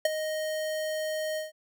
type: tone with ADSR envelope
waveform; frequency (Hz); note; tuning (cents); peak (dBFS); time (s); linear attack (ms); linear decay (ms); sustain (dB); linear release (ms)
square; 622.3; D#5; 0; -19; 0.05-1.52; 4; 19; -11; 150
effects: none